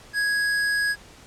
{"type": "tone with hard clipping", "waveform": "sine", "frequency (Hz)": 1661.2, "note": "G#6", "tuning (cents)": 0, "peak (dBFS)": -22, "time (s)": [0.13, 0.96], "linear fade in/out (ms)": 50, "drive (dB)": 18, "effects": ["pink hiss -48 dBFS RMS until 1.26 s", "low-pass 9000 Hz 12 dB/octave"]}